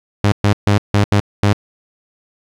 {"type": "tone bursts at uneven times", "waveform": "sawtooth", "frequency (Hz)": 102, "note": "G#2", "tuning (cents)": -31, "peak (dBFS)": -6, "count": 6, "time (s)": [[0.24, 0.32], [0.44, 0.53], [0.67, 0.78], [0.94, 1.04], [1.12, 1.2], [1.43, 1.53]], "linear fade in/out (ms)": 0, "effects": ["low-pass 6000 Hz 12 dB/octave", "8-bit"]}